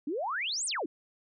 sine exponential two-way sweep, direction up then down, 267.7 to 9380 to 267.7 Hz, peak -30 dBFS, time 0.07-0.86 s, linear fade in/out 5 ms, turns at 0.66 s, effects none

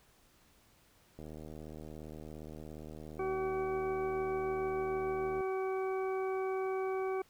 click train, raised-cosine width 2 ms, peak -34 dBFS, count 327, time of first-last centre 1.19-5.407 s, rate 77.3 Hz
harmonic tone, 379.8 Hz, F#4, 45 cents sharp, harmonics 1 / 2 / 3 / 4 / 6, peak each -33 / -41 / -44 / -51 / -49 dBFS, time 3.19-7.22 s, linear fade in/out 5 ms
effects pink hiss -66 dBFS RMS until 7.29 s

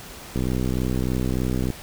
click train, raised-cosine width 3 ms, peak -12 dBFS, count 86, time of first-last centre 0.36-1.703 s, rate 63.3 Hz, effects pink hiss -40 dBFS RMS until 1.82 s

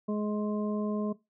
harmonic tone, 210.1 Hz, G#3, 20 cents sharp, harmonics 1 / 2 / 3 / 5, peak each -29 / -35 / -39 / -43 dBFS, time 0.08-1.13 s, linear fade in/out 10 ms, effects noise-tail reverb RT60 0.2 s tail -18 dB re dry

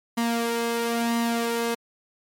sawtooth tone with flanger, 233.1 Hz, A#3, in tune, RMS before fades -25 dBFS, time 0.17-1.75 s, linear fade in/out 10 ms, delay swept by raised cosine 1 to 2.4 ms, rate 1 Hz, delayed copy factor +0.55, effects MP3 64 kbps

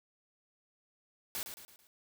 white noise with echo, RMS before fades -38 dBFS, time 1.35-1.43 s, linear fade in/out 0 ms, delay 110 ms, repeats 4, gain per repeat -7 dB, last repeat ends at 1.87 s, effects none

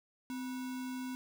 sine tone with sample-and-hold, 256.6 Hz, C4, 34 cents flat, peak -37 dBFS, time 0.3-1.15 s, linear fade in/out 0 ms, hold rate 1225 Hz, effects none

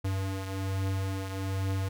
square beating tone pair, 96 / 97.2 Hz, G2 / G2, -36 / -14 cents, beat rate 1.2 Hz, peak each -31 / -38 dBFS, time 0.04-1.89 s, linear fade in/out 10 ms, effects none

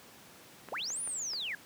clicks, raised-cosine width 0.5 ms, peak -30 dBFS, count 4, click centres 0.687 / 0.904 / 1.075 / 1.335 s
sine linear two-way sweep, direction up then down, 356.2 to 9910 to 1567 Hz, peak -34 dBFS, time 0.72-1.55 s, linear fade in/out 2 ms, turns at 1.02 s
effects pink hiss -54 dBFS RMS until 1.65 s + high-pass 150 Hz 12 dB/octave

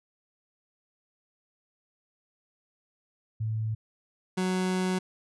sine / 30% pulse tone pair in turn, 110 / 185 Hz, A2 / F#3, 0 / 0 cents, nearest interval major sixth, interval 900 cents, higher second, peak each -27 / -23 dBFS, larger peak second, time 3.4-3.75 / 4.37-4.99 s, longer second, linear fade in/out 10 ms, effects resampled to 24000 Hz

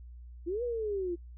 sine linear two-way sweep, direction up then down, 322.9 to 493.9 to 336.4 Hz, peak -30 dBFS, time 0.46-1.16 s, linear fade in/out 20 ms, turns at 0.63 s, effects noise-tail reverb RT60 0.1 s tail -23 dB re dry + added 60 Hz sine -45 dBFS peak until 1.37 s

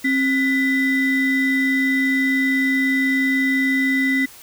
triangle ring-modulated tone, 863 Hz, A5, 34 cents flat, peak -11 dBFS, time 0.04-4.26 s, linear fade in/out 10 ms, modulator 1130 Hz, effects white hiss -43 dBFS RMS until 4.42 s

